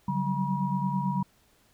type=tone cluster; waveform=sine; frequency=142.6 / 184.5 / 193.5 / 962 Hz; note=C#3 / F#3 / G3 / B5; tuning=+49 / -5 / -22 / -46 cents; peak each=-31 dBFS; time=0.08-1.23 s; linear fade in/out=5 ms; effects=pink hiss -64 dBFS RMS until 1.73 s